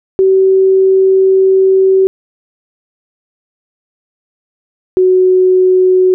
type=tone pair in turn; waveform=sine; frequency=381.6 / 370.3 Hz; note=G4 / F#4; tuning=-47 / +1 cents; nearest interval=minor second; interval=52 cents; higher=first; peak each=-5 dBFS; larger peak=neither; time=0.19-2.07 / 4.97-6.14 s; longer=first; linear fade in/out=0 ms; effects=none